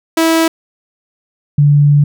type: tone pair in turn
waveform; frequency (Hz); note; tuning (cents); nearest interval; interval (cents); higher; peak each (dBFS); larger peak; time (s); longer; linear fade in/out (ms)
sawtooth / sine; 326.1 / 145.26; E4 / D3; -19 / -19; octave + major second; 1400; first; -5; neither; 0.17-0.48 / 1.58-2.04; second; 5
effects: none